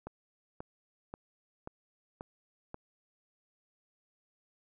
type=click train; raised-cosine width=1 ms; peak=-27 dBFS; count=6; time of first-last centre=0.07-2.744 s; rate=1.87 Hz; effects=none